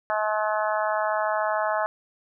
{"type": "harmonic tone", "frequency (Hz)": 213.7, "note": "G#3", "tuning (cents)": 50, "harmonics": [3, 4, 5, 6, 7, 8], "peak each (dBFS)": [-26, -28, -30, -32, -33, -34], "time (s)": [0.1, 1.86], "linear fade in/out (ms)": 0, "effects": []}